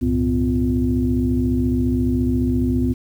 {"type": "tone cluster", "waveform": "sine", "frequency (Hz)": [65.4, 99.9, 114.4, 252.5, 348.4], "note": ["C2", "G2", "A#2", "B3", "F4"], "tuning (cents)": [0, 33, -32, 39, -4], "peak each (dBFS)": [-22, -27, -25, -18, -27], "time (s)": [0.01, 2.94], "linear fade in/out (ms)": 20, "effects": ["tanh soft clip ceiling -6 dBFS", "8-bit"]}